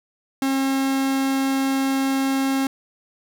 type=tone; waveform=45% pulse; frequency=269.5 Hz; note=C#4; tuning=49 cents flat; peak=-19 dBFS; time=0.42-2.67 s; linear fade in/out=2 ms; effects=none